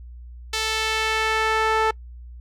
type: tone with band-pass filter sweep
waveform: sawtooth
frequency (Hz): 440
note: A4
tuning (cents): 0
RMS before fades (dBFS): -22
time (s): 0.53-1.91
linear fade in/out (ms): 5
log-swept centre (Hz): 4200 to 1100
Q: 1
effects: noise-tail reverb RT60 0.1 s tail -24 dB re dry + added 60 Hz sine -37 dBFS peak until 2.4 s